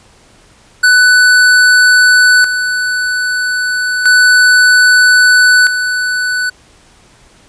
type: tone with tremolo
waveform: square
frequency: 1493 Hz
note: F#6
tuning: 15 cents sharp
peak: -5 dBFS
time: 0.83-6.5 s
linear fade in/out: 10 ms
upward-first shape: square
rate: 0.31 Hz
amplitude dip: 60%
effects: pink hiss -45 dBFS RMS until 7.48 s + resampled to 22050 Hz